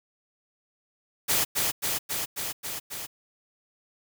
white noise with echo, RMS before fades -24 dBFS, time 1.28-1.45 s, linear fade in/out 20 ms, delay 270 ms, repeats 6, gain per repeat -2 dB, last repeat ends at 3.07 s, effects none

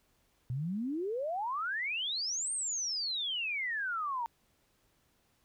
sine exponential two-way sweep, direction up then down, 118.6 to 8900 to 908 Hz, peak -32 dBFS, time 0.5-4.26 s, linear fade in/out 0 ms, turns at 2.52 s, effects pink hiss -72 dBFS RMS until 5.44 s

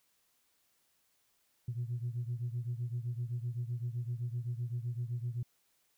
sine beating tone pair, 118.2 / 126 Hz, A#2 / B2, +24 / +35 cents, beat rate 7.8 Hz, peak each -35 / -38 dBFS, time 1.68-5.43 s, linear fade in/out 5 ms, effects tanh soft clip ceiling -29 dBFS + white hiss -74 dBFS RMS until 5.97 s

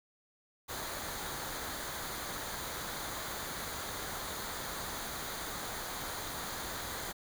pink noise with comb filter, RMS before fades -40 dBFS, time 0.68-7.13 s, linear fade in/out 20 ms, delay 0.37 ms, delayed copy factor -0.55, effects none

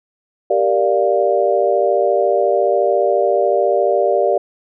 sine chord, G minor seventh, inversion none, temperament equal, 392 / 466.2 / 587.3 / 698.5 Hz, G4 / Bb4 / D5 / F5, 0 / 0 / 0 / 0 cents, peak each -18 / -19 / -16 / -19 dBFS, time 0.5-4.38 s, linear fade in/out 5 ms, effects none

